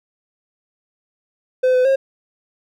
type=tone with pitch steps; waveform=triangle; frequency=511 / 506 / 538 Hz; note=C5 / B4 / C5; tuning=-41 / +42 / +48 cents; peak=-10 dBFS; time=1.63-1.96 s; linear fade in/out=10 ms; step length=110 ms; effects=none